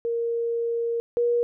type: tone pair in turn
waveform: sine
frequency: 466.2 / 476.8 Hz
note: A#4 / A#4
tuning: 0 / +39 cents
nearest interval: unison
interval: 39 cents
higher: second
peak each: -23 / -19 dBFS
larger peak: second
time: 0.05-1 / 1.17-1.43 s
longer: first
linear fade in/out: 0 ms
effects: none